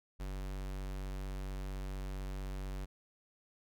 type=tone; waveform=square; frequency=47.83 Hz; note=G1; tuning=42 cents flat; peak=-39 dBFS; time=0.19-2.86 s; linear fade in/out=20 ms; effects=none